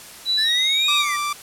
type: tone with pitch glide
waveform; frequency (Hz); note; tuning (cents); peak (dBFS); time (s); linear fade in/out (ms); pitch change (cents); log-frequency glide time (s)
sine; 3951 to 3757; B7 to A#7; 0 to +13; -17; 0.25-1.05; 50; -87; 0.43-0.51
type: exponential two-way sweep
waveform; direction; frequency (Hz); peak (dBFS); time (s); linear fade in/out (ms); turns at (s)
square; up then down; 1700 to 2595 to 1865; -25; 0.37-1.17; 20; 0.94
type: tone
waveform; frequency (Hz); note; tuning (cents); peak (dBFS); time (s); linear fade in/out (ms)
sawtooth; 1174.7; D6; 0; -18; 0.88-1.33; 5
effects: white hiss -40 dBFS RMS until 1.42 s + low-pass 12000 Hz 12 dB/octave